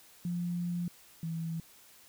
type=tone pair in turn; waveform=sine; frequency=174.61 / 164.1 Hz; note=F3 / E3; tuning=0 / -8 cents; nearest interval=minor second; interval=108 cents; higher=first; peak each=-31 / -33 dBFS; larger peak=first; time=0.25-0.88 / 1.23-1.6 s; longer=first; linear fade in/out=2 ms; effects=white hiss -58 dBFS RMS until 2.08 s